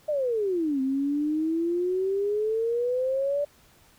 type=exponential two-way sweep; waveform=sine; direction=down then up; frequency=622.3 to 261.6 to 585 Hz; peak=-23 dBFS; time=0.08-3.45 s; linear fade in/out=10 ms; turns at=0.81 s; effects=pink hiss -58 dBFS RMS until 3.98 s